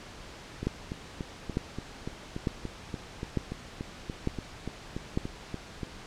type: two click trains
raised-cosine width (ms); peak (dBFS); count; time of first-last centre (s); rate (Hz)
3; -21 / -14; 19 / 6; 0.63-5.832 / 0.67-5.175; 3.46 / 1.11
effects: pink hiss -46 dBFS RMS until 6.06 s + low-pass 6000 Hz 12 dB/octave